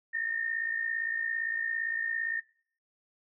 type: tone with amplitude modulation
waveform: sine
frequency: 1826 Hz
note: A#6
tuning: 36 cents flat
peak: -26 dBFS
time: 0.13-2.41 s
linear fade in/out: 20 ms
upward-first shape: sine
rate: 57.6 Hz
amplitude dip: 65%
effects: noise-tail reverb RT60 0.6 s tail -23 dB re dry